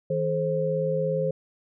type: tone cluster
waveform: sine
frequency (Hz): 160.4 / 429.9 / 527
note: E3 / A4 / C5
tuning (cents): -47 / -40 / +12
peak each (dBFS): -28 / -30 / -25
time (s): 0.1-1.31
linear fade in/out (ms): 5
effects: none